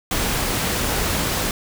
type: noise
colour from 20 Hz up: pink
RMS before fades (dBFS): -22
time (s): 0.11-1.51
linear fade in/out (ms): 2
effects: none